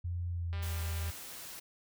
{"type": "tone with pitch glide", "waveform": "sine", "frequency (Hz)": [87.31, 82.41], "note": ["F2", "E2"], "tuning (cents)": [0, 0], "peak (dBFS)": -33, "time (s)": [0.04, 1.11], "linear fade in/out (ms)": 10, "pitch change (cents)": -100, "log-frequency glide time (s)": [0.29, 0.74]}
{"type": "click train", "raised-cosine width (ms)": 0.3, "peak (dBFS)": -32, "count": 114, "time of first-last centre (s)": [0.53, 1.098], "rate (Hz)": 199}
{"type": "noise", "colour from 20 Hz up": "white", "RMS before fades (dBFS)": -46, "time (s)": [0.62, 1.6], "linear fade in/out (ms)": 10}
{"effects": []}